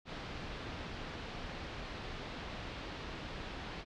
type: low-pass noise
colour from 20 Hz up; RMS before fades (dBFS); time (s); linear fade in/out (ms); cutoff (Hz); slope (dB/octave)
pink; -44; 0.05-3.85; 50; 4300; 24
effects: none